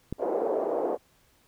click, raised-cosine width 3 ms, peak -18 dBFS, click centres 0.126 s
white band-pass noise, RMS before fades -28 dBFS, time 0.18-0.98 s, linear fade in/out 50 ms, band 360 to 610 Hz, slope 24 dB/octave
effects pink hiss -64 dBFS RMS until 1.47 s

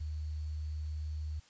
sine tone with sample-and-hold, 76.6 Hz, D#2, 27 cents flat, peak -35 dBFS, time 0-1.4 s, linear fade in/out 10 ms, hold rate 4410 Hz, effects white hiss -63 dBFS RMS until 1.49 s + resampled to 16000 Hz

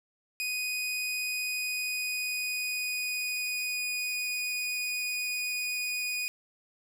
sawtooth tone with pitch glide, 2489 to 2473 Hz, D#7 to D#7, 0 to -11 cents, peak -27 dBFS, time 0.4-6.28 s, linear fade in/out 0 ms, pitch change -11 cents, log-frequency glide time 1.33-4.23 s, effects none

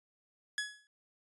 sawtooth tone with exponential decay, 1687 Hz, G#6, 27 cents sharp, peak -27 dBFS, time 0.58-0.87 s, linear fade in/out 1 ms, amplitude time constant 61 ms, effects resampled to 24000 Hz

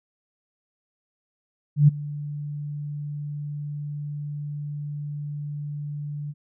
sine tone with ADSR envelope, 146.7 Hz, D3, 2 cents flat, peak -9 dBFS, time 1.76-6.34 s, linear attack 120 ms, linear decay 15 ms, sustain -20 dB, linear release 40 ms, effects none

